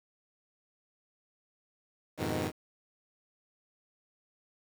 10% pulse chord, F half-diminished seventh, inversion none, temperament equal, 87.31 / 103.83 / 123.47 / 155.56 Hz, F2 / Ab2 / Cb3 / Eb3, 0 / 0 / 0 / 0 cents, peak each -29 dBFS, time 2.17-2.52 s, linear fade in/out 50 ms, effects 9-bit

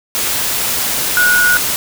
sine tone in noise, 1458 Hz, F#6, 26 cents flat, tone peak -9 dBFS, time 1.17-1.57 s, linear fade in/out 0 ms, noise white, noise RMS -17 dBFS, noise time 0.15-1.76 s, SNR +5 dB, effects none

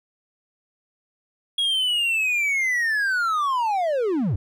triangle linear sweep, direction down, 3322 to 77.78 Hz, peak -18 dBFS, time 1.58-4.36 s, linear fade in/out 5 ms, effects none

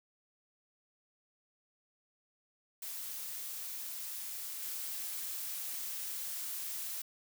blue noise with level steps, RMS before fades -42 / -40 dBFS, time 2.82-7.02 s, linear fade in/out 5 ms, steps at 4.62 s, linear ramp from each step 2 ms, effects none

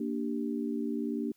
sine chord, G minor, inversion first, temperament equal, 233.1 / 293.7 / 392 Hz, Bb3 / D4 / G4, 0 / 0 / 0 cents, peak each -33 / -34 / -38 dBFS, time 0-1.32 s, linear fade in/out 5 ms, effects white hiss -70 dBFS RMS until 1.36 s

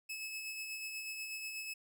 sawtooth tone with tremolo, 2592 Hz, E7, 30 cents flat, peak -36 dBFS, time 0.09-1.74 s, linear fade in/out 10 ms, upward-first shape sine, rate 8.2 Hz, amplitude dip 35%, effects none

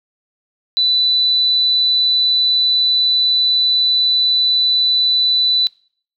sine tone, 3984 Hz, B7, 14 cents sharp, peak -12 dBFS, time 0.77-5.67 s, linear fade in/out 0 ms, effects noise-tail reverb RT60 0.5 s tail -22 dB re dry

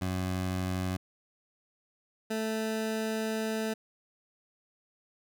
20% pulse tone pair in turn, 92.5 / 220 Hz, F#2 / A3, 0 / 0 cents, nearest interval octave + minor third, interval 1500 cents, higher second, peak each -25 dBFS, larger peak neither, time 0.01-0.97 / 2.3-3.74 s, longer second, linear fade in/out 10 ms, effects none

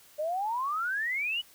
sine exponential sweep, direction up, 587.3 to 3005 Hz, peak -28 dBFS, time 0.18-1.42 s, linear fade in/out 20 ms, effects white hiss -57 dBFS RMS until 1.54 s

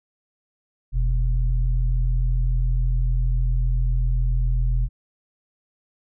sine tone pair together, 43.62 / 123.47 Hz, F1 / B2, -1 / 0 cents, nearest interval octave + tritone, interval 1801 cents, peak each -18 / -26 dBFS, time 0.92-4.89 s, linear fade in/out 50 ms, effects none

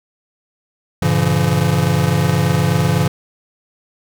square chord, G diminished seventh, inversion none, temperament just, 98 / 117.6 / 141.12 / 169.34 Hz, G2 / Bb2 / Db3 / Fb3, 0 / +16 / +31 / +47 cents, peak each -21 / -22 / -18 / -18 dBFS, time 1.02-3.08 s, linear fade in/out 5 ms, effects none

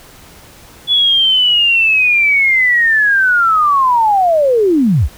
sine linear sweep, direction down, 3436 to 43.44 Hz, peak -8 dBFS, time 0.87-5.09 s, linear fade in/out 50 ms, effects pink hiss -40 dBFS RMS until 5.17 s

